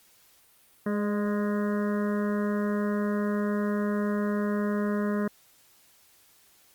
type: harmonic tone with a mistuned harmonic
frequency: 207.2 Hz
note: G#3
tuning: 4 cents flat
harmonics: 1 / 2 / 3 / 5 / 6 / 7 / 8 / 9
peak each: -26 / -32 / -36 / -40 / -42 / -43 / -44 / -45 dBFS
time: 0.86-5.28 s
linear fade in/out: 5 ms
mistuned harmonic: 3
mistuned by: -27 cents
effects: white hiss -60 dBFS RMS until 6.74 s + Opus 48 kbps